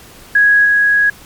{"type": "tone with level steps", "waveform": "sine", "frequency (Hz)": 1661.2, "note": "G#6", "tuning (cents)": 0, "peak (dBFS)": [-6, -8], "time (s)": [0.35, 1.1], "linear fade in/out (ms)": 5, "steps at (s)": 0.65, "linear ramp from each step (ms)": 5, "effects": ["pink hiss -39 dBFS RMS until 1.25 s", "MP3 96 kbps"]}